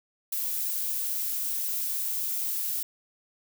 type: noise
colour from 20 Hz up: violet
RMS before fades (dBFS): -30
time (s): 0.32-2.83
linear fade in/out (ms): 5
effects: none